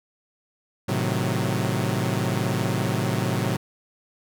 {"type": "chord", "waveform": "sawtooth", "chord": "A diminished seventh", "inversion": "none", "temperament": "equal", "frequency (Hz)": [110, 130.81, 155.56, 185], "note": ["A2", "C3", "Eb3", "Gb3"], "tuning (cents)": [0, 0, 0, 0], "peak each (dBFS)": [-23, -23, -27, -24], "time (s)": [0.88, 3.57], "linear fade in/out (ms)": 10, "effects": []}